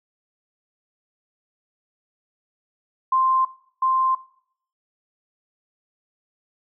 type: tone pair in turn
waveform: sine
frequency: 1046.5 / 1046.5 Hz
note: C6 / C6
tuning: 0 / 0 cents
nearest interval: unison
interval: 0 cents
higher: neither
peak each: -16 / -17 dBFS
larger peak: first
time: 3.12-3.45 / 3.82-4.15 s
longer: neither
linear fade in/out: 5 ms
effects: noise-tail reverb RT60 0.6 s tail -18 dB re dry